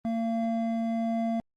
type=tone pair together; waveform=triangle; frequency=228.1 / 683 Hz; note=A#3 / F5; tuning=-37 / -39 cents; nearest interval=octave + perfect fifth; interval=1898 cents; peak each=-25 / -30 dBFS; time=0.05-1.4 s; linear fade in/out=0 ms; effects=Opus 32 kbps